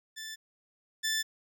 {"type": "tone pair in turn", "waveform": "15% pulse", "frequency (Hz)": [1760, 1760], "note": ["A6", "A6"], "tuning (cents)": [0, 0], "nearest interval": "unison", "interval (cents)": 0, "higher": "neither", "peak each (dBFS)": [-33, -22], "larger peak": "second", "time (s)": [[0.16, 0.36], [1.03, 1.23]], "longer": "neither", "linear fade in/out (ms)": 20, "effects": []}